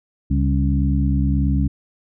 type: harmonic tone with a mistuned harmonic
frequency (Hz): 69.3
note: C#2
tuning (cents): 0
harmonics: 1 / 2 / 3 / 4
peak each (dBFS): -18 / -21 / -23 / -24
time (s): 0.3-1.68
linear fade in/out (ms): 10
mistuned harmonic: 3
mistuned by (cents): -65
effects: none